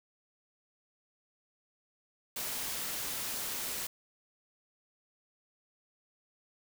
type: noise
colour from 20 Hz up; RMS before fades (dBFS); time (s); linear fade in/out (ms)
white; -37; 2.36-3.87; 5
effects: none